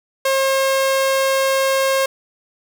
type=tone; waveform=sawtooth; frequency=537 Hz; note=C5; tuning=45 cents sharp; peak=-11 dBFS; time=0.25-2.06 s; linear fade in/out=5 ms; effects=none